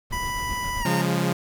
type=noise with tremolo; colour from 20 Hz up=brown; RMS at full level=-31 dBFS; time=0.1-0.84 s; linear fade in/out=10 ms; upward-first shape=triangle; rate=7.6 Hz; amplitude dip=45%
type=tone with pitch glide; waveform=25% pulse; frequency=987.8 to 916.3 Hz; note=B5 to A#5; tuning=0 to -30 cents; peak=-23 dBFS; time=0.12-1.02 s; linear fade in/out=10 ms; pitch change=-130 cents; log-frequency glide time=0.8-0.87 s
type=chord; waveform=sawtooth; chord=Db major; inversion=none; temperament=equal with one note detuned; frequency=138.59 / 174.61 / 205 Hz; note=Db3 / F3 / Ab3; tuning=0 / 0 / -22 cents; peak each=-22 / -20 / -24 dBFS; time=0.85-1.33 s; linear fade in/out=5 ms
effects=none